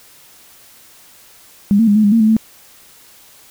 sine tone with pitch steps, 202.1 / 226.9 / 204.5 / 215.3 / 203.5 / 228.4 / 216.9 / 221.4 Hz, G#3 / A#3 / G#3 / A3 / G#3 / A#3 / A3 / A3, -47 / -47 / -26 / -37 / -35 / -35 / -25 / +11 cents, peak -8 dBFS, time 1.71-2.366 s, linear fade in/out 0 ms, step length 82 ms, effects white hiss -45 dBFS RMS until 3.5 s

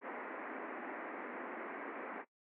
pink band-pass noise, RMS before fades -45 dBFS, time 0.01-2.25 s, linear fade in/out 50 ms, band 240 to 2200 Hz, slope 48 dB/octave, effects noise-tail reverb RT60 0.1 s tail -18 dB re dry

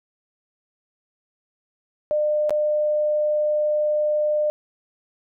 sine tone with dropouts, 602 Hz, D5, 43 cents sharp, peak -18 dBFS, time 2.11-4.5 s, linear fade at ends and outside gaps 0 ms, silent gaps 2.495-2.506 s, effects none

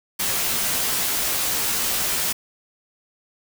white noise with comb filter, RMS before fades -23 dBFS, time 0.19-2.33 s, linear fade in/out 10 ms, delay 14 ms, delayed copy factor -0.6, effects none

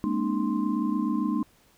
sine tone cluster, 206.6 / 233.7 / 264.1 / 302.6 / 1047 Hz, G#3 / A#3 / C4 / D#4 / C6, -9 / +5 / +16 / -48 / +1 cents, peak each -29 / -29 / -34 / -28 / -36 dBFS, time 0.04-1.43 s, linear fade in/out 0 ms, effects pink hiss -61 dBFS RMS until 1.77 s

